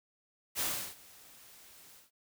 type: noise with ADSR envelope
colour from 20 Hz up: white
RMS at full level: -32 dBFS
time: 0.55-2.11 s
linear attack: 48 ms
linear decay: 350 ms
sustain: -24 dB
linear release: 150 ms
effects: none